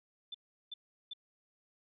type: tone bursts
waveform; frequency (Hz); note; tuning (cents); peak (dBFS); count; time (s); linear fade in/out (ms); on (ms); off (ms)
sine; 3528; A7; +4; -40; 3; 0.32-1.135; 5; 25; 370
effects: none